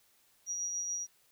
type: tone with tremolo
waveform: sine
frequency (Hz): 5760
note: F#8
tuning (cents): -47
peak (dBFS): -32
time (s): 0.46-1.07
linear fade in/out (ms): 50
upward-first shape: sine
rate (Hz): 7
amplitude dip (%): 30
effects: white hiss -68 dBFS RMS until 1.31 s